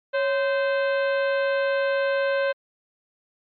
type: harmonic tone with a mistuned harmonic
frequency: 518 Hz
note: C5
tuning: 17 cents flat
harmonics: 1 / 2 / 3 / 4 / 5 / 6 / 7 / 8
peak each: -21 / -33 / -28 / -39 / -37 / -42 / -45 / -45 dBFS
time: 0.13-2.53 s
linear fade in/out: 20 ms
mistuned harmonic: 1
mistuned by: +110 cents
effects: MP3 64 kbps